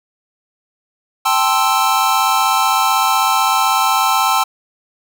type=chord; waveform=square; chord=A minor seventh; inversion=third; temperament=equal; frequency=784 / 880 / 1046.5 / 1318.5 Hz; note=G5 / A5 / C6 / E6; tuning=0 / 0 / 0 / 0 cents; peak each=-19 / -19 / -19 / -18 dBFS; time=1.25-4.44 s; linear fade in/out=10 ms; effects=none